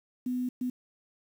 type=tone bursts at uneven times; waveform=sine; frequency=250 Hz; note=B3; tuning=21 cents sharp; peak=-28 dBFS; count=2; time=0.26-0.49 / 0.61-0.7 s; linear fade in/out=5 ms; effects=9-bit